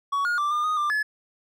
triangle tone with pitch steps, 1124 / 1431 / 1175 / 1206 / 1241 / 1188 / 1712 Hz, C#6 / F6 / D6 / D6 / D#6 / D6 / A6, +24 / +42 / +1 / +46 / -5 / +20 / -48 cents, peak -20 dBFS, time 0.12-1.03 s, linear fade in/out 10 ms, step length 130 ms, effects none

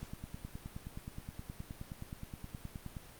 click train, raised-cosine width 5 ms, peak -30 dBFS, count 29, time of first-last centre 0.03-2.968 s, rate 9.53 Hz, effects pink hiss -55 dBFS RMS until 3.19 s + Opus 48 kbps

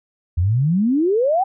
sine exponential sweep, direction up, 80.6 to 796 Hz, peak -14 dBFS, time 0.37-1.44 s, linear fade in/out 10 ms, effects none

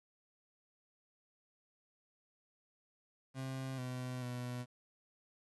30% pulse tone with pitch steps, 132.4 / 126.5 / 123.6 Hz, C3 / B2 / B2, +21 / +42 / +2 cents, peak -37 dBFS, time 3.34-4.66 s, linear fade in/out 50 ms, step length 440 ms, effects resampled to 24000 Hz + 11-bit

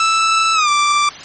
sawtooth tone with pitch glide, 1318.5 to 1174.6 Hz, E6 to D6, 0 to 0 cents, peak -8 dBFS, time 0-1.09 s, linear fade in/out 2 ms, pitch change -200 cents, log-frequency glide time 0.54-0.69 s, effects white hiss -33 dBFS RMS until 1.24 s + MP3 32 kbps

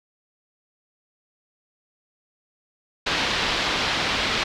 white low-pass noise, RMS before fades -24 dBFS, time 3.06-4.44 s, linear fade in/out 10 ms, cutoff 4200 Hz, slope 24 dB/octave, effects none

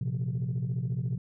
sine chord, Bb suspended second, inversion none, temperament equal, 116.54 / 130.81 / 174.61 Hz, Bb2 / C3 / F3, 0 / 0 / 0 cents, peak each -31 / -29 / -34 dBFS, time 0.01-1.18 s, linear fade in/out 5 ms, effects tanh soft clip ceiling -24 dBFS

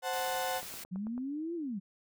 35% pulse chord, F# diminished, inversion second, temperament equal, 523.3 / 740 / 880 Hz, C5 / F#5 / A5, 0 / 0 / 0 cents, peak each -35 / -33 / -38 dBFS, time 0.02-0.62 s, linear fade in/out 50 ms
white noise, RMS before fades -44 dBFS, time 0.13-0.84 s, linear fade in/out 5 ms
click train, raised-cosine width 1 ms, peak -35 dBFS, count 6, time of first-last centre 0.63-1.179 s, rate 9.11 Hz
sine linear two-way sweep, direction up then down, 176.8 to 349.2 to 179.4 Hz, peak -34 dBFS, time 0.91-1.8 s, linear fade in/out 20 ms, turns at 1.55 s
effects none

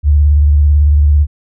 sine tone with vibrato, 73.42 Hz, D2, in tune, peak -5 dBFS, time 0.03-1.27 s, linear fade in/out 50 ms, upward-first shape square, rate 18 Hz, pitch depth 57 cents each way, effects none

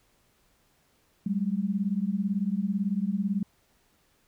sine beating tone pair, 190 / 208 Hz, F#3 / G#3, +46 / +3 cents, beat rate 18 Hz, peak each -28 dBFS, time 1.26-3.43 s, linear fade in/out 5 ms, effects pink hiss -67 dBFS RMS until 4.27 s

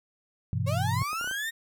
sine chord, E minor, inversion first, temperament just, 98.89 / 123.61 / 164.81 Hz, G2 / B2 / E3, +16 / +2 / 0 cents, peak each -29 / -29 / -33 dBFS, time 0.53-1.03 s, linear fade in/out 0 ms
35% pulse linear sweep, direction up, 523.3 to 1864.7 Hz, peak -28 dBFS, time 0.66-1.51 s, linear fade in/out 20 ms
clicks, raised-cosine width 1 ms, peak -29 dBFS, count 6, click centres 1.018 / 1.131 / 1.212 / 1.244 / 1.275 / 1.312 s
effects none

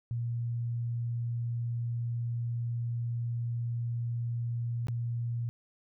sine tone with dropouts, 118.2 Hz, A#2, 24 cents sharp, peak -30 dBFS, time 0.11-5.49 s, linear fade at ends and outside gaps 0 ms, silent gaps 4.87-4.884 s, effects none

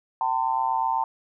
sine tone with amplitude modulation, 899 Hz, A5, 37 cents sharp, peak -17 dBFS, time 0.21-1.04 s, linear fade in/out 2 ms, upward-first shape sine, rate 128 Hz, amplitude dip 100%, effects none

